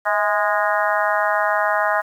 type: harmonic tone with a mistuned harmonic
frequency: 206.8 Hz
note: G#3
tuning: 7 cents flat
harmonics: 3 / 4 / 5 / 6 / 7 / 8 / 9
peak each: -22 / -23 / -24 / -25 / -25 / -26 / -27 dBFS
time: 0.05-2.02 s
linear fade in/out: 20 ms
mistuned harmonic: 3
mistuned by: +49 cents
effects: 8-bit